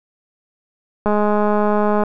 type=click train; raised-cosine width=1 ms; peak=-5 dBFS; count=205; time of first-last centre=1.06-2.036 s; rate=209 Hz; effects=none